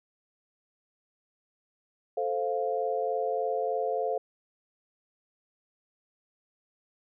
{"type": "chord", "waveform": "sine", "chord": "F major", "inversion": "first", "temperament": "equal", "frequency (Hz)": [440, 523.3, 698.5], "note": ["A4", "C5", "F5"], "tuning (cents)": [0, 0, 0], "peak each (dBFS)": -31, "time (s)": [2.17, 4.18], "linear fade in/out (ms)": 5, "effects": []}